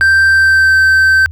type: tone with pitch glide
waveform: triangle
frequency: 1568 to 1550 Hz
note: G6 to G6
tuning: 0 to -20 cents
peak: -4 dBFS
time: 0.01-1.26 s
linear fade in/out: 0 ms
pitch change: -20 cents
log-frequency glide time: 0.28-0.76 s
effects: added 82 Hz sine -25 dBFS peak until 1.31 s